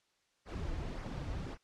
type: noise with flanger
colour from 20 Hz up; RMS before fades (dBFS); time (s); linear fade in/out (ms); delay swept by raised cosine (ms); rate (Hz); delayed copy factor
brown; -40; 0.45-1.58; 50; 0.25 to 5.25; 1.8; -0.6
effects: white hiss -75 dBFS RMS until 1.63 s + low-pass 6000 Hz 12 dB/octave